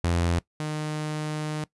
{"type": "tone pair in turn", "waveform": "sawtooth", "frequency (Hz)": [85.8, 152.88], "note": ["F2", "D#3"], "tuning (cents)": [-30, -30], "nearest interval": "minor seventh", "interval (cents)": 1000, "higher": "second", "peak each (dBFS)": [-18, -24], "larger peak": "first", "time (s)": [[0.04, 0.39], [0.6, 1.64]], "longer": "second", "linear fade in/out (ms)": 0, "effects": ["noise-tail reverb RT60 0.1 s tail -20 dB re dry", "resampled to 24000 Hz"]}